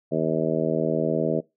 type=harmonic tone; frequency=79.8 Hz; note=D#2; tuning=44 cents sharp; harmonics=2 / 3 / 4 / 5 / 6 / 7 / 8; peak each=-29 / -29 / -29 / -29 / -29 / -29 / -29 dBFS; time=0.11-1.41 s; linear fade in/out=20 ms; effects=noise-tail reverb RT60 0.2 s tail -20 dB re dry